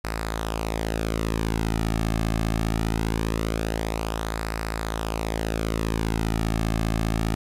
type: tone with flanger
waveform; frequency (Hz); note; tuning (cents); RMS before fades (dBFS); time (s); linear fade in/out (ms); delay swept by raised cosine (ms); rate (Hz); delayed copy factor
sawtooth; 55; A1; 0; -26; 0.04-7.35; 5; 0.3 to 2.1; 0.22; -0.6
effects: resampled to 32000 Hz + 9-bit